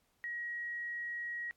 sine tone, 1900 Hz, A#6, 33 cents sharp, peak -37 dBFS, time 0.24-1.51 s, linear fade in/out 0 ms, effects pink hiss -75 dBFS RMS until 1.56 s + AAC 64 kbps

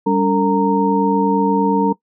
sine tone cluster, 196.4 / 285 / 453.1 / 926 Hz, G3 / C#4 / A#4 / A#5, +4 / +48 / -49 / -12 cents, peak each -18 dBFS, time 0.06-1.93 s, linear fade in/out 10 ms, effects noise-tail reverb RT60 0.1 s tail -20 dB re dry

